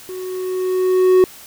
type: tone with level ramp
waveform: triangle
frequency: 370 Hz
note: F#4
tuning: in tune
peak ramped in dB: -25 to -5 dBFS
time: 0.09-1.24 s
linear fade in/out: 0 ms
effects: white hiss -40 dBFS RMS until 1.46 s